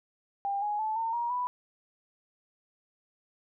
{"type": "tone with pitch steps", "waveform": "sine", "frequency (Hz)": [798, 832.8, 869.2, 907.2, 946.8, 988.1], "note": ["G5", "G#5", "A5", "A#5", "A#5", "B5"], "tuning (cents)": [31, 5, -21, -47, 27, 1], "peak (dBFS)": -28, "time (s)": [0.45, 1.47], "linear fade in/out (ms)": 0, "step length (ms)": 170, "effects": []}